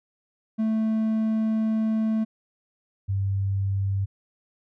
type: tone pair in turn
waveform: triangle / sine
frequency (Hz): 220 / 98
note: A3 / G2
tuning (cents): 0 / 0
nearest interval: octave + major second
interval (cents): 1400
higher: first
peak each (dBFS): -19 / -22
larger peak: first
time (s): 0.58-2.25 / 3.08-4.06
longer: first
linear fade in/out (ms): 20
effects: none